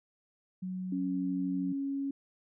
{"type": "tone with pitch glide", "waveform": "sine", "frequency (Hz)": [185, 183.51], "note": ["F#3", "F#3"], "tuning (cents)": [0, -14], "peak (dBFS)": -34, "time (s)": [0.62, 1.73], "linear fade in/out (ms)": 10, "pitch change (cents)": -14, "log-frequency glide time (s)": [1.01, 1.35]}
{"type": "tone", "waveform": "sine", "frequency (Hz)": 276.3, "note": "C#4", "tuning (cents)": -6, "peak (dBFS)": -31, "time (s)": [0.92, 2.11], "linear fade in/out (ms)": 5}
{"effects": []}